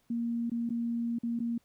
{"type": "tone with dropouts", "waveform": "sine", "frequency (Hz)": 234.1, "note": "A#3", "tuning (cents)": 8, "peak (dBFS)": -29, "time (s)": [0.1, 1.58], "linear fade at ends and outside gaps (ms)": 5, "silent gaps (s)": [[0.498, 0.516], [0.693, 0.703], [1.187, 1.233], [1.392, 1.401]], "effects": ["pink hiss -71 dBFS RMS until 1.64 s"]}